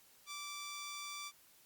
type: tone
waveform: 10% pulse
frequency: 1167 Hz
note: D6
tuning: 11 cents flat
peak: -35 dBFS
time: 0.26-1.32 s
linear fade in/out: 50 ms
effects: white hiss -65 dBFS RMS until 1.65 s + Opus 48 kbps